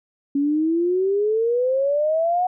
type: exponential sweep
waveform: sine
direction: up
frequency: 277.2 to 739 Hz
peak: -17 dBFS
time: 0.35-2.47 s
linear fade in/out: 5 ms
effects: none